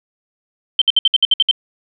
sine tone bursts, 3113 Hz, G7, 13 cents flat, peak -8 dBFS, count 9, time 0.79-1.512 s, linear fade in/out 2 ms, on 26 ms, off 61 ms, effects none

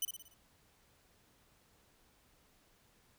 5% pulse tone with echo, 3000 Hz, F#7, 23 cents sharp, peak -24 dBFS, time 0.02-0.05 s, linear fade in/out 2 ms, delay 58 ms, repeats 5, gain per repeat -6 dB, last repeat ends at 0.34 s, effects pink hiss -69 dBFS RMS until 3.18 s

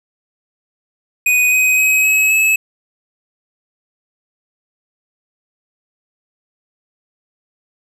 square tone with pitch steps, 2489 / 2514 / 2538 / 2563 / 2589 Hz, D#7 / D#7 / D#7 / E7 / E7, 0 / +17 / +34 / -49 / -32 cents, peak -11 dBFS, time 1.26-2.56 s, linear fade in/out 5 ms, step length 260 ms, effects none

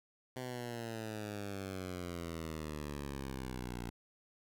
10% pulse exponential sweep, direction down, 128.7 to 58.27 Hz, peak -32 dBFS, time 0.36-3.9 s, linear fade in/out 5 ms, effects none

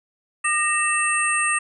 sine tone cluster, 1208 / 1862 / 2653 / 8570 Hz, D6 / A#6 / E7 / C9, +48 / -2 / +10 / +40 cents, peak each -24 dBFS, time 0.44-1.59 s, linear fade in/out 10 ms, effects none

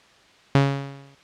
sawtooth tone with exponential decay, 138.59 Hz, C#3, in tune, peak -8 dBFS, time 0.55-1.15 s, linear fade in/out 2 ms, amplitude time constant 130 ms, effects white hiss -53 dBFS RMS until 1.23 s + low-pass 4000 Hz 12 dB/octave

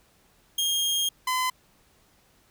sawtooth tone pair in turn, 3234 / 1018.6 Hz, G#7 / C6, -47 / -47 cents, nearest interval octave + minor sixth, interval 2000 cents, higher first, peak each -20 dBFS, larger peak neither, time 0.58-1.09 / 1.27-1.5 s, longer first, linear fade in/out 5 ms, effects pink hiss -62 dBFS RMS until 2.5 s

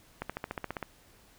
accelerating click train, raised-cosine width 0.5 ms, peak -19 dBFS, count 10, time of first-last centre 0.22-0.827 s, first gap 76 ms, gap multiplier 0.97, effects pink hiss -60 dBFS RMS until 1.38 s

